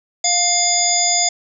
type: harmonic tone with a mistuned harmonic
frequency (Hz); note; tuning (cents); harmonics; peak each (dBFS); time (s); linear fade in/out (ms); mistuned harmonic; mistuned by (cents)
703; F5; +11; 1 / 3 / 5 / 7 / 9 / 10; -21 / -25 / -24 / -20 / -20 / -19; 0.24-1.29; 5; 9; +73
effects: none